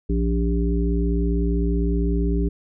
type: harmonic tone with a mistuned harmonic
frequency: 57.8 Hz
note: A#1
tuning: 14 cents flat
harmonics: 1 / 3 / 5 / 7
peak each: -20 / -25 / -27 / -28 dBFS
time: 0.09-2.49 s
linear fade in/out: 10 ms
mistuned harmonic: 7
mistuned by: -25 cents
effects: none